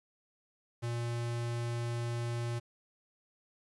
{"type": "tone", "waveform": "square", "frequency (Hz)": 118.4, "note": "A#2", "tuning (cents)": 27, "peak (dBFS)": -34, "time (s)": [0.82, 2.6], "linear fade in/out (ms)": 20, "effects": ["resampled to 24000 Hz", "10-bit"]}